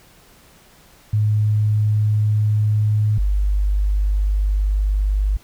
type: tone pair in turn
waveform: sine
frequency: 106.2 / 50.12 Hz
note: G#2 / G1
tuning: +39 / +39 cents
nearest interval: octave + minor second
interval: 1300 cents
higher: first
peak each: -14 / -15 dBFS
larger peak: first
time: 1.13-3.18 / 3.18-5.37 s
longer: second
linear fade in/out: 5 ms
effects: pink hiss -50 dBFS RMS until 5.43 s